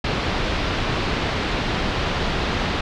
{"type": "low-pass noise", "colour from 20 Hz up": "pink", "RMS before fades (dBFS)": -23, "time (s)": [0.04, 2.81], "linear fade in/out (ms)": 5, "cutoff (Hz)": 4300, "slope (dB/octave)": 24, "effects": []}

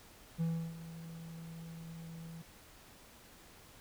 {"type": "tone with ADSR envelope", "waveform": "triangle", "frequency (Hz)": 164.81, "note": "E3", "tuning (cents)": 0, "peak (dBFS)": -28, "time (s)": [0.38, 2.42], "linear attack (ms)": 30, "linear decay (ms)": 320, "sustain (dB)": -15, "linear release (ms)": 6, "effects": ["pink hiss -58 dBFS RMS until 3.8 s"]}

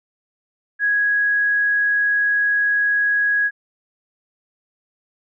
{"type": "tone", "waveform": "sine", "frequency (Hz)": 1661.2, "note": "G#6", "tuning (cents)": 0, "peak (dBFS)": -15, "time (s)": [0.79, 3.51], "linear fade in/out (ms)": 50, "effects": []}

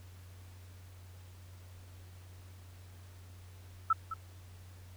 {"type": "tone with echo", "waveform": "sine", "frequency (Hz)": 1317, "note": "E6", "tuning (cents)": -2, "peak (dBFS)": -23, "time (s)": [3.9, 3.93], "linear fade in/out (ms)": 5, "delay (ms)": 210, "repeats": 1, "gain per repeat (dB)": -12, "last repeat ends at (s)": 4.14, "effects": ["added 91 Hz sine -50 dBFS peak until 4.96 s", "pink hiss -61 dBFS RMS until 4.96 s"]}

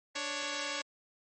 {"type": "tone pair together", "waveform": "5% pulse", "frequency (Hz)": [293, 554.4], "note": ["D4", "C#5"], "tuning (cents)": [-4, 0], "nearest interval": "major seventh", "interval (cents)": 1104, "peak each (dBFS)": [-28, -24], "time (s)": [0.15, 0.82], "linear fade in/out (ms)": 10, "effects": ["MP3 32 kbps"]}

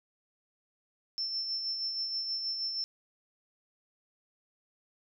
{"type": "tone with tremolo", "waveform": "sine", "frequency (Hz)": 5350, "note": "E8", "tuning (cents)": 25, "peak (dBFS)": -30, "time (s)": [1.18, 2.84], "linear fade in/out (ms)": 0, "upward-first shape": "sine", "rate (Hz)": 6.3, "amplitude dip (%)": 40, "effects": []}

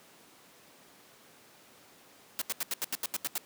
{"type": "noise bursts", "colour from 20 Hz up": "white", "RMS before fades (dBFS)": -32, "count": 10, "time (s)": [2.39, 3.379], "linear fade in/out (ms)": 0, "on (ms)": 26, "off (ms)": 81, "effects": ["pink hiss -57 dBFS RMS until 3.45 s", "high-pass 200 Hz 12 dB/octave"]}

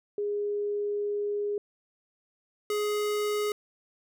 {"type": "tone pair in turn", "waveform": ["sine", "square"], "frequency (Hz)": [411.6, 418.1], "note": ["G#4", "G#4"], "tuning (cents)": [-16, 12], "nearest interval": "unison", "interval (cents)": 28, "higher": "second", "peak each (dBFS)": -27, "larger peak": "neither", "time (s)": [[0.18, 1.58], [2.7, 3.52]], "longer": "first", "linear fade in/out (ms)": 2, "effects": []}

